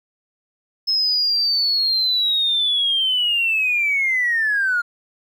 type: linear sweep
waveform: triangle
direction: down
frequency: 5200 to 1396.9 Hz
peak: -13 dBFS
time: 0.87-4.82 s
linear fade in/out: 20 ms
effects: tanh soft clip ceiling -14 dBFS